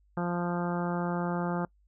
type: harmonic tone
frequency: 174.61 Hz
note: F3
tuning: in tune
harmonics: 1 / 2 / 3 / 4 / 5 / 6 / 7 / 8 / 9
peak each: -30 / -36 / -38 / -39 / -38 / -45 / -41 / -44 / -47 dBFS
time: 0.17-1.65 s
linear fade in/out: 2 ms
effects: noise-tail reverb RT60 0.1 s tail -25 dB re dry + added 50 Hz sine -62 dBFS peak until 1.87 s